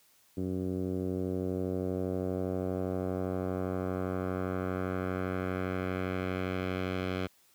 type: tone with low-pass filter sweep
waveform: 10% pulse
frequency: 92.5 Hz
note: F#2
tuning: in tune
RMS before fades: -33 dBFS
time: 0.37-7.27 s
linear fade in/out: 5 ms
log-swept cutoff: 320 to 3200 Hz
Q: 1.3
effects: white hiss -65 dBFS RMS until 7.54 s + high-pass 60 Hz 12 dB/octave